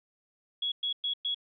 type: tone bursts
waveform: sine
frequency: 3347 Hz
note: G#7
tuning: 13 cents sharp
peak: -28 dBFS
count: 4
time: 0.62-1.346 s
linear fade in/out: 5 ms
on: 99 ms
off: 110 ms
effects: none